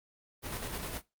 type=noise with tremolo; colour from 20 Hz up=pink; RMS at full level=-37 dBFS; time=0.42-1.02 s; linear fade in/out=50 ms; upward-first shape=square; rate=9.8 Hz; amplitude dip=35%; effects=noise-tail reverb RT60 0.2 s tail -18 dB re dry + Opus 32 kbps